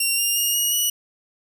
10% pulse tone with pitch steps, 2757 / 2800 / 2844 / 2889 / 2934 Hz, F7 / F7 / F7 / F#7 / F#7, -23 / +4 / +31 / -42 / -15 cents, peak -11 dBFS, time 0-0.9 s, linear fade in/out 5 ms, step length 180 ms, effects none

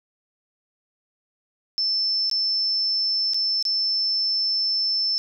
sine tone with dropouts, 5300 Hz, E8, 9 cents sharp, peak -20 dBFS, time 1.78-5.18 s, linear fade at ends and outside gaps 0 ms, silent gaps 2.298-2.313 / 3.335-3.344 / 3.626-3.652 s, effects none

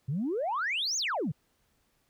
sine exponential two-way sweep, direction up then down, 123.47 to 6970 to 123.47 Hz, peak -27 dBFS, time 0.08-1.32 s, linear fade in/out 10 ms, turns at 0.97 s, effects tanh soft clip ceiling -24 dBFS + pink hiss -72 dBFS RMS until 2.09 s

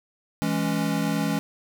square chord, C# minor, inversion first, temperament equal, 164.81 / 207.7 / 277.2 Hz, E3 / G#3 / C#4, 0 / 0 / 0 cents, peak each -28 dBFS, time 0.42-1.39 s, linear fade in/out 0 ms, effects none

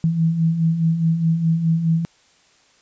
sine beating tone pair, 160 / 164.8 Hz, D#3 / E3, +49 / 0 cents, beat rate 4.8 Hz, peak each -24 / -16 dBFS, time 0.04-2.05 s, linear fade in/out 0 ms, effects white hiss -56 dBFS RMS until 2.81 s + resampled to 16000 Hz

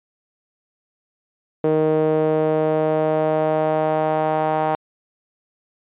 sawtooth tone with band-pass filter sweep, 155.9 Hz, D#3, 4 cents sharp, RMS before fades -19 dBFS, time 1.64-4.75 s, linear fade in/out 0 ms, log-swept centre 460 to 780 Hz, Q 3, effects resampled to 8000 Hz

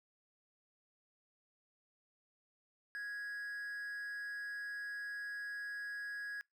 triangle tone with amplitude modulation, 1661.2 Hz, G#6, in tune, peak -37 dBFS, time 2.95-6.41 s, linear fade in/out 0 ms, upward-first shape sine, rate 238 Hz, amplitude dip 35%, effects noise-tail reverb RT60 0.2 s tail -26 dB re dry

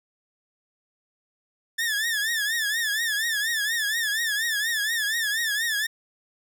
sawtooth tone with vibrato, 1760 Hz, A6, in tune, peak -20 dBFS, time 1.78-5.87 s, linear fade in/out 10 ms, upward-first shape triangle, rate 4.2 Hz, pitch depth 140 cents each way, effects none

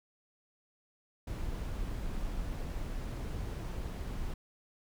brown noise, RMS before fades -37 dBFS, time 1.27-4.34 s, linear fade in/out 5 ms, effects none

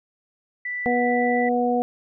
sine tone, 1975.5 Hz, B6, in tune, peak -26 dBFS, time 0.65-1.49 s, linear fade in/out 5 ms
harmonic tone, 243.9 Hz, B3, 21 cents flat, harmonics 1 / 2 / 3, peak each -23 / -23 / -23 dBFS, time 0.86-1.82 s, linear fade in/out 0 ms
effects none

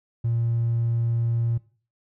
triangle tone, 116.54 Hz, A#2, in tune, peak -18 dBFS, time 0.24-1.58 s, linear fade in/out 10 ms, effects noise-tail reverb RT60 0.4 s tail -21 dB re dry + tanh soft clip ceiling -16 dBFS

